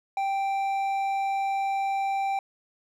sine tone with hard clipping, 784 Hz, G5, in tune, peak -26 dBFS, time 0.17-2.39 s, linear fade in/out 2 ms, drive 6 dB, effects none

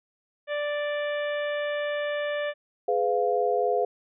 harmonic tone, 587.3 Hz, D5, in tune, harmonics 1 / 2 / 3 / 4 / 5 / 6, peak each -27 / -40 / -34 / -41 / -43 / -45 dBFS, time 0.47-2.54 s, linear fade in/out 50 ms
sine chord, F diminished, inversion first, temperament just, 419.1 / 502.9 / 698.5 Hz, Ab4 / Cb5 / F5, +16 / +31 / 0 cents, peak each -26 dBFS, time 2.88-3.85 s, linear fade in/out 5 ms
effects none

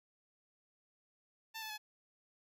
10% pulse tone with pitch steps, 890 / 870.7 / 851.8 Hz, A5 / A5 / G#5, +20 / -18 / +44 cents, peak -34 dBFS, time 1.54-1.78 s, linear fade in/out 20 ms, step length 80 ms, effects none

